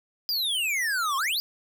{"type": "exponential two-way sweep", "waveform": "square", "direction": "down then up", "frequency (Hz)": [4978, 1046.5, 4978], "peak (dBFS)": -25, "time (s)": [0.29, 1.4], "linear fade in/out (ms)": 0, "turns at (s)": 1.17, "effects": []}